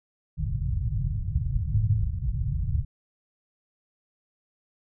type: low-pass noise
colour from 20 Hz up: white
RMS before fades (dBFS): -27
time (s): 0.37-2.85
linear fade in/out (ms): 20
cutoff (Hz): 140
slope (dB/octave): 48
type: tone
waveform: sine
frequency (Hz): 107.1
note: A2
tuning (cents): -46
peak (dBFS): -21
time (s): 1.74-2.02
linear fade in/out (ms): 5
effects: none